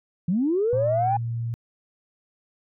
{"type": "linear sweep", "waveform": "sine", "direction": "up", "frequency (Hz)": [160, 821], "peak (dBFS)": -19, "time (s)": [0.28, 1.17], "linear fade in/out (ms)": 5}
{"type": "tone", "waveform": "sine", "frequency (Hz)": 116.54, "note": "A#2", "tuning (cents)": 0, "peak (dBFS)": -25, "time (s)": [0.73, 1.54], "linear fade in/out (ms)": 0}
{"effects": ["tanh soft clip ceiling -13 dBFS"]}